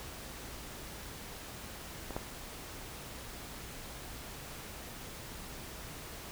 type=clicks; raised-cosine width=1 ms; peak=-26 / -21 dBFS; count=2; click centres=2.107 / 2.165 s; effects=added 60 Hz sine -56 dBFS peak until 6.31 s + pink hiss -46 dBFS RMS until 6.31 s